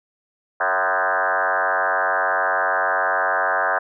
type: tone with frequency modulation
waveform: sine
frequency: 1131 Hz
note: C#6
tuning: 34 cents sharp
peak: -17 dBFS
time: 0.6-3.79 s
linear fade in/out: 10 ms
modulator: 93.2 Hz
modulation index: 5.9
effects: none